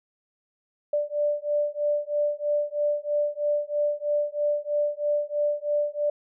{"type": "beating tone pair", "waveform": "sine", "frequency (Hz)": [587.3, 590.4], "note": ["D5", "D5"], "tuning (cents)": [0, 9], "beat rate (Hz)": 3.1, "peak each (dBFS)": -26, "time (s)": [0.93, 6.1], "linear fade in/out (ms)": 5, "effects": []}